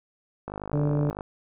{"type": "click train", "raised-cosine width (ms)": 1, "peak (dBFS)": -20, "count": 38, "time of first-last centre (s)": [0.48, 1.208], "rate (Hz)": 50.8}
{"type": "harmonic tone", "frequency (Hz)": 146.4, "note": "D3", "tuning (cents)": -5, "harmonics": [1, 2, 3, 4], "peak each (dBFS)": [-23, -29, -33, -35], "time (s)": [0.73, 1.1], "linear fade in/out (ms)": 0}
{"effects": []}